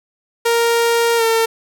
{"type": "tone with pitch glide", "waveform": "sawtooth", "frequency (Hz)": [466.2, 452.9], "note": ["A#4", "A#4"], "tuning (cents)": [0, -50], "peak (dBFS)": -9, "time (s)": [0.45, 1.46], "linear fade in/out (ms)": 10, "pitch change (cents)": -50, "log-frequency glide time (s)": [1.17, 1.23], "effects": []}